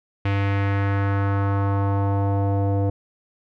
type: tone with low-pass filter sweep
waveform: square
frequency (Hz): 99.3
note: G2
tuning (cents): +23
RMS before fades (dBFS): -21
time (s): 0.25-2.9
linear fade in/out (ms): 5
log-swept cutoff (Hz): 2500 to 590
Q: 2
effects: none